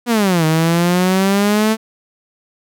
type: exponential two-way sweep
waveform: sawtooth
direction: down then up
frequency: 246.9 to 156.4 to 222.8 Hz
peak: -8 dBFS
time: 0.06-1.77 s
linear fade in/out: 50 ms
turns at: 0.45 s
effects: none